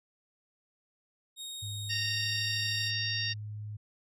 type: tone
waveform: sawtooth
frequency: 3737 Hz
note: A#7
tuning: 4 cents sharp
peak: -36 dBFS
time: 1.36-2.92 s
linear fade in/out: 50 ms
type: tone with pitch glide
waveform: sine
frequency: 103.83 to 105.52 Hz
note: G#2 to G#2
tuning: 0 to +28 cents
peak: -37 dBFS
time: 1.62-3.77 s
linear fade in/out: 10 ms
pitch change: +28 cents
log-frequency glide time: 1.98-2.2 s
type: harmonic tone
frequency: 926 Hz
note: A#5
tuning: 12 cents flat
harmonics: 2 / 3 / 4 / 5 / 6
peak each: -37 / -37 / -37 / -37 / -37 dBFS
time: 1.89-3.34 s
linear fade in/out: 20 ms
effects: resampled to 32000 Hz